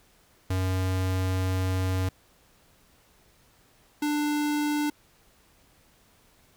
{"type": "tone pair in turn", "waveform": "square", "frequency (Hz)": [93.3, 296.2], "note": ["F#2", "D4"], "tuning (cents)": [15, 15], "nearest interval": "octave + minor sixth", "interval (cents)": 2000, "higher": "second", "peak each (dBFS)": -25, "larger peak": "neither", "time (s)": [[0.5, 2.09], [4.02, 4.9]], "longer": "first", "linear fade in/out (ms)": 5, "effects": ["pink hiss -61 dBFS RMS until 6.56 s"]}